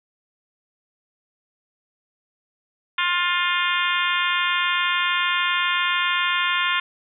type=harmonic tone; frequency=352.9 Hz; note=F4; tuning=18 cents sharp; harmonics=3 / 4 / 5 / 6 / 7 / 8 / 9 / 10; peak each=-25 / -26 / -27 / -28 / -28 / -29 / -30 / -30 dBFS; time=2.98-6.8 s; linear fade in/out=5 ms; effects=none